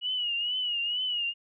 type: tone with vibrato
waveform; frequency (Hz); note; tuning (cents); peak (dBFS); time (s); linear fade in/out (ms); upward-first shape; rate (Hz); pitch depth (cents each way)
sine; 2906; F#7; -32; -27; 0.01-1.34; 50; triangle; 2.2; 88
effects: none